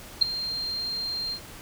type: tone with ADSR envelope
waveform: sine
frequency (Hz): 4186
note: C8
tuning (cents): 0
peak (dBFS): -11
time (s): 0.21-1.4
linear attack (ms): 14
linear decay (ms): 4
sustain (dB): -17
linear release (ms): 76
effects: pink hiss -44 dBFS RMS until 1.61 s